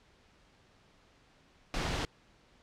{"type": "noise", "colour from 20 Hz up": "pink", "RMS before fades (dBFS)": -33, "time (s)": [1.74, 2.05], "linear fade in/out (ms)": 0, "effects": ["pink hiss -64 dBFS RMS until 2.62 s", "low-pass 5000 Hz 12 dB/octave"]}